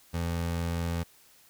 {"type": "tone", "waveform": "25% pulse", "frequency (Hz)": 84.7, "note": "E2", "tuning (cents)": 48, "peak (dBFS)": -25, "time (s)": [0.13, 1.04], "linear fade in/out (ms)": 20, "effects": ["white hiss -59 dBFS RMS until 1.49 s"]}